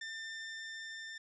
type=tone with level ramp; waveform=sawtooth; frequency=1794 Hz; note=A6; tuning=33 cents sharp; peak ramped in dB=-37 to -40 dBFS; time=0.01-1.18 s; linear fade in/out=5 ms; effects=resampled to 16000 Hz